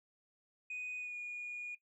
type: tone with pitch glide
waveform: sine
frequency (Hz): 2489 to 2443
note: D#7 to D#7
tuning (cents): 0 to -32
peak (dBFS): -38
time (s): 0.7-1.75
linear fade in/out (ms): 5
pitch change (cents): -32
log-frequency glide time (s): 0.98-1.16
effects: noise-tail reverb RT60 0.1 s tail -17 dB re dry + tanh soft clip ceiling -37 dBFS